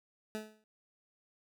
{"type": "tone with exponential decay", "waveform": "20% pulse", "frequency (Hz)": 215.7, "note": "A3", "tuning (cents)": -34, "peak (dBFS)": -30, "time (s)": [0.35, 0.64], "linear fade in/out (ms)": 0, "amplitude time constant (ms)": 62, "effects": []}